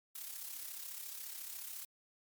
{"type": "noise with amplitude modulation", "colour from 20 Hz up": "blue", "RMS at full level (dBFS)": -43, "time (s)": [0.15, 1.85], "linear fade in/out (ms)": 5, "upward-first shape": "sine", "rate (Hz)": 34.2, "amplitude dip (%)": 55, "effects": ["MP3 96 kbps"]}